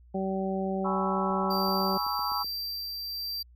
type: harmonic tone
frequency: 191.5 Hz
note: G3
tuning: 40 cents flat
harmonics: 1 / 2 / 3 / 4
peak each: -30 / -33 / -35 / -36 dBFS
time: 0.14-1.98 s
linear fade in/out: 10 ms
type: chord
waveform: sine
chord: C# minor seventh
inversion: second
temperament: equal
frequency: 830.6 / 987.8 / 1108.7 / 1318.5 Hz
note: G#5 / B5 / C#6 / E6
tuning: 0 / 0 / 0 / 0 cents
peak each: -34 dBFS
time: 0.84-2.44 s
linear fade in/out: 20 ms
type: click train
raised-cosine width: 2 ms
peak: -37 dBFS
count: 11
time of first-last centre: 1.18-2.446 s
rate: 7.9 Hz
type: tone with tremolo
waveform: square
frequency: 4699 Hz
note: D8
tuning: in tune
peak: -32 dBFS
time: 1.5-3.43 s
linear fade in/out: 10 ms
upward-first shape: sine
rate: 1.2 Hz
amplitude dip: 25%
effects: added 60 Hz sine -52 dBFS peak until 3.55 s

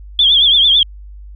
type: tone with vibrato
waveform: sine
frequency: 3362 Hz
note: G#7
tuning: 20 cents sharp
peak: -7 dBFS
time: 0.19-0.83 s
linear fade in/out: 2 ms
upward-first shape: triangle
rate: 9 Hz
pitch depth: 120 cents each way
effects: added 50 Hz sine -31 dBFS peak until 1.35 s

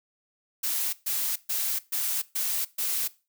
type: noise bursts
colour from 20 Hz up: blue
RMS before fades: -28 dBFS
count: 6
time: 0.63-3.08 s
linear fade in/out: 10 ms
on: 300 ms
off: 130 ms
effects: noise-tail reverb RT60 0.3 s tail -19 dB re dry

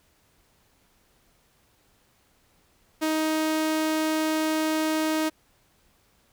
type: tone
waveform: sawtooth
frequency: 313.6 Hz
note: D#4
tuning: 14 cents sharp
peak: -19 dBFS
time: 3.01-5.3 s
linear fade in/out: 20 ms
effects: pink hiss -64 dBFS RMS until 6.32 s

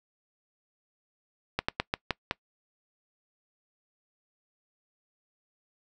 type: slowing click train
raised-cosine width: 0.3 ms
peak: -10 dBFS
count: 6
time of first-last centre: 1.59-2.311 s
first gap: 95 ms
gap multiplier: 1.21
effects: noise-tail reverb RT60 0.1 s tail -23 dB re dry

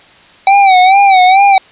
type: tone with vibrato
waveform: square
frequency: 766 Hz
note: G5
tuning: 40 cents flat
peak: -4 dBFS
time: 0.47-1.58 s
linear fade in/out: 2 ms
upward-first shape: sine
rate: 2.3 Hz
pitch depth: 87 cents each way
effects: white hiss -41 dBFS RMS until 1.71 s + resampled to 8000 Hz

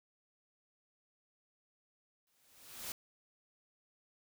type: noise with exponential growth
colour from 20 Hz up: white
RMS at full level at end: -40 dBFS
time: 2.27-2.92 s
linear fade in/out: 1 ms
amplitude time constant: 140 ms
effects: none

